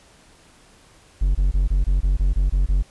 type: tone bursts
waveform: triangle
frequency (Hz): 46.25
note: F#1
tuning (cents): 0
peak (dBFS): -13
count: 10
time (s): 1.21-2.826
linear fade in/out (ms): 10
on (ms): 140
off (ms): 24
effects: pink hiss -52 dBFS RMS until 2.9 s + resampled to 24000 Hz